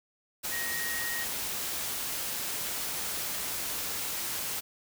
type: tone in noise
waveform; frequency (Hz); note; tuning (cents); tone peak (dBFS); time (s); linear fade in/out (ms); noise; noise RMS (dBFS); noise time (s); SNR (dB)
sine; 1878; A#6; +12; -34; 0.51-1.25; 20; white; -34; 0.43-4.61; -3
effects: none